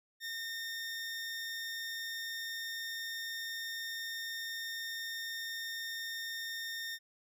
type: tone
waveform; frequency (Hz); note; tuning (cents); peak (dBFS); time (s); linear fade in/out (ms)
20% pulse; 1826; A#6; -36; -33; 0.2-6.99; 50
effects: none